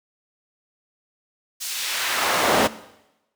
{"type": "noise with high-pass filter sweep", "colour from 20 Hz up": "brown", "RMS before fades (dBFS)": -22, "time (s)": [1.6, 2.68], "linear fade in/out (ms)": 20, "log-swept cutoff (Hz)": [6000, 320], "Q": 0.79, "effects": ["noise-tail reverb RT60 0.9 s tail -17 dB re dry"]}